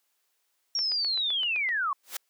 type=linear sweep; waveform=sine; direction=down; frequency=5620 to 1060 Hz; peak=-25 dBFS; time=0.75-1.93 s; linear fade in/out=2 ms
type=click train; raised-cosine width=0.3 ms; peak=-25 dBFS; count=8; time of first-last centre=0.79-1.69 s; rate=7.78 Hz
type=noise with exponential growth; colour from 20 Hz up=white; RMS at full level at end=-29 dBFS; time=2.03-2.17 s; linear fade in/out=5 ms; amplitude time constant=30 ms
effects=white hiss -74 dBFS RMS until 2.29 s + high-pass 400 Hz 12 dB/octave